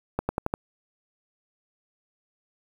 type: accelerating click train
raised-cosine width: 1 ms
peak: -11 dBFS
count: 5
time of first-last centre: 0.19-0.539 s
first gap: 100 ms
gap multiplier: 0.91
effects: 7-bit